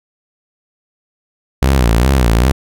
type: tone with vibrato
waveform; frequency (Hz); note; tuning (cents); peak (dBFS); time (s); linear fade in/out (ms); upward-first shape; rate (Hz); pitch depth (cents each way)
sawtooth; 61.74; B1; 0; -5; 1.62-2.52; 5; sine; 2.5; 180
effects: none